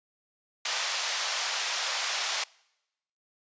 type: band-pass noise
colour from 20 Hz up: white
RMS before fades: -31 dBFS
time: 0.65-2.44 s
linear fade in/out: 5 ms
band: 630 to 6200 Hz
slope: 24 dB/octave
effects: noise-tail reverb RT60 0.9 s tail -25 dB re dry + resampled to 16000 Hz